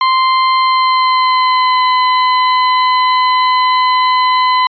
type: tone with pitch glide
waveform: 40% pulse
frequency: 1042 to 1012.9 Hz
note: C6 to B5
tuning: -7 to +43 cents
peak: -8 dBFS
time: 0.01-4.67 s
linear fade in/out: 2 ms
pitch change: -50 cents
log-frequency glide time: 0.58-1.87 s
effects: resampled to 11025 Hz